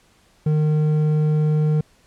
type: tone with hard clipping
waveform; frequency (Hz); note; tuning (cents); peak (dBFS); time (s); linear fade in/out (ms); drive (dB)
sine; 152.9; D#3; -30; -17; 0.46-1.81; 5; 6
effects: pink hiss -57 dBFS RMS until 2.06 s + low-pass 10000 Hz 12 dB/octave